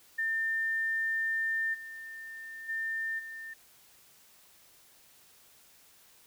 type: tone with level steps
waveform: sine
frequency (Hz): 1800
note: A6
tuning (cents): +39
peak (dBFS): -28 / -41 / -31 / -40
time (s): 0.18-3.54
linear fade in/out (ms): 10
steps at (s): 1.73 / 2.68 / 3.18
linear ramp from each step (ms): 20
effects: white hiss -60 dBFS RMS until 6.26 s